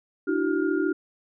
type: tone cluster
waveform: sine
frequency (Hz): 299.4 / 333 / 378.2 / 1416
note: D4 / E4 / F#4 / F6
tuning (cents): +33 / +18 / +38 / +23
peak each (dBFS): -26 / -27 / -26 / -33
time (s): 0.27-0.93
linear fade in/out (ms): 10
effects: none